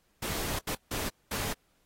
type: noise bursts at uneven times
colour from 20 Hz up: pink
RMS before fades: -34 dBFS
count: 4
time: 0.22-0.59 / 0.67-0.75 / 0.91-1.09 / 1.31-1.53 s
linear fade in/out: 5 ms
effects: pink hiss -71 dBFS RMS until 1.85 s + AAC 48 kbps